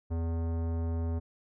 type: tone with tanh clipping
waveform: sine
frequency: 82.9 Hz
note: E2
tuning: 10 cents sharp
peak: -31 dBFS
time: 0.1-1.2 s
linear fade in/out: 20 ms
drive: 18 dB
effects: none